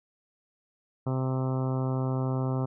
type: harmonic tone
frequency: 130.5 Hz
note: C3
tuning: 4 cents flat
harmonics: 1 / 2 / 3 / 4 / 5 / 6 / 7 / 8 / 9 / 10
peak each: -27 / -33 / -37 / -39 / -41 / -43 / -44 / -45 / -46 / -47 dBFS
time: 1.06-2.66 s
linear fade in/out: 10 ms
effects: none

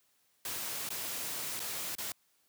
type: noise with dropouts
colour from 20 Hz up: white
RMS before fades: -38 dBFS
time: 0.45-2.12 s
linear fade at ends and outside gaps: 2 ms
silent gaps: 0.89-0.903 / 1.595-1.601 / 1.952-1.983 s
effects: white hiss -72 dBFS RMS until 2.48 s + high-pass 80 Hz 12 dB/octave

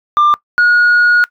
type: tone pair in turn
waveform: sine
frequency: 1191 / 1445.9 Hz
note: D6 / F#6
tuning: +24 / -40 cents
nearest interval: minor third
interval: 336 cents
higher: second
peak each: -4 dBFS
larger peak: neither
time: 0.17-0.34 / 0.58-1.24 s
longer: second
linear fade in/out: 0 ms
effects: noise-tail reverb RT60 0.1 s tail -22 dB re dry + tanh soft clip ceiling -5 dBFS

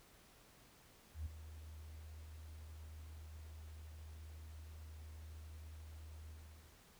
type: tone with ADSR envelope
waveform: sine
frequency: 77.78 Hz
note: D#2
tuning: in tune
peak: -37 dBFS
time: 1.14-6.81 s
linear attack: 120 ms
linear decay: 10 ms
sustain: -13 dB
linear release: 530 ms
effects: tanh soft clip ceiling -37 dBFS + pink hiss -65 dBFS RMS until 6.99 s

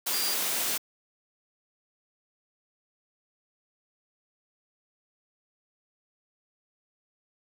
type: tone in noise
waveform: sine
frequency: 4769 Hz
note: D8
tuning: 26 cents sharp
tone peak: -31 dBFS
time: 0.13-0.34 s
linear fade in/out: 10 ms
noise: white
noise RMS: -29 dBFS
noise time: 0.06-0.78 s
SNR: -5 dB
effects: high-pass 200 Hz 12 dB/octave

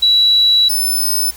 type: tone pair in turn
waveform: sine / 5% pulse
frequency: 3921 / 5267 Hz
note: B7 / E8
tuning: -13 / -2 cents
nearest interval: perfect fourth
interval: 511 cents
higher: second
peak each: -8 dBFS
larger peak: neither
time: 0.02-0.69 / 0.69-1.31 s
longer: first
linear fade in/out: 10 ms
effects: added 60 Hz sine -41 dBFS peak until 1.36 s + white hiss -38 dBFS RMS until 1.36 s

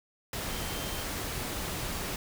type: tone in noise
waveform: sine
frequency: 3136 Hz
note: G7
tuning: in tune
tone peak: -45 dBFS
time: 0.5-1.03 s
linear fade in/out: 2 ms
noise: pink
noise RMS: -35 dBFS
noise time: 0.33-2.16 s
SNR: -13 dB
effects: none

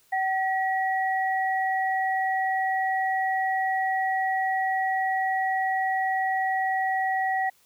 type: tone pair together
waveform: sine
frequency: 761.8 / 1918 Hz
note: G5 / A#6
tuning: -50 / +49 cents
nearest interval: octave + major third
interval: 1599 cents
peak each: -24 / -28 dBFS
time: 0.12-7.5 s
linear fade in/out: 10 ms
effects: white hiss -62 dBFS RMS until 7.65 s

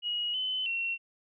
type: tone with pitch steps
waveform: sine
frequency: 2898 / 3035 / 2726 Hz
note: F#7 / F#7 / F7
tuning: -37 / +43 / -43 cents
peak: -29 dBFS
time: 0.02-0.98 s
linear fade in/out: 50 ms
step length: 320 ms
effects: none

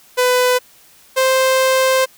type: tone pair in turn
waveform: sawtooth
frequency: 499.8 / 523.4 Hz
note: B4 / C5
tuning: +21 / 0 cents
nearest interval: minor second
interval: 79 cents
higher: second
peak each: -8 dBFS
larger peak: neither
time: 0.17-0.59 / 1.16-2.06 s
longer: second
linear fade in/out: 20 ms
effects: white hiss -48 dBFS RMS until 2.17 s

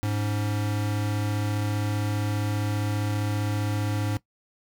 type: tone pair together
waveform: square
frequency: 105.04 / 280 Hz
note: G#2 / C#4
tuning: +20 / +18 cents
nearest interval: octave + perfect fourth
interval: 1698 cents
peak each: -26 / -34 dBFS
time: 0.03-4.17 s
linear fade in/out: 0 ms
effects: noise-tail reverb RT60 0.1 s tail -18 dB re dry

